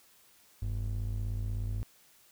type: ring-modulated tone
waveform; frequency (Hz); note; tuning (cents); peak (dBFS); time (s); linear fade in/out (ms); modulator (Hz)
triangle; 73.42; D2; 0; -26; 0.62-1.83; 0; 28.2
effects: white hiss -62 dBFS RMS until 2.31 s